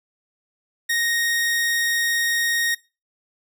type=tone; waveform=sawtooth; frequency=1864.7 Hz; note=A#6; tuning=in tune; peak=-16 dBFS; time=0.89-2.75 s; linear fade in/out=10 ms; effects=noise-tail reverb RT60 0.3 s tail -22 dB re dry